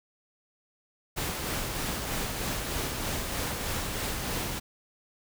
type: noise with tremolo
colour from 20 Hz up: pink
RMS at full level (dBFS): -31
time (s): 1.16-4.6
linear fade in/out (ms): 20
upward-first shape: sine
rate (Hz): 3.2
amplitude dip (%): 30
effects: none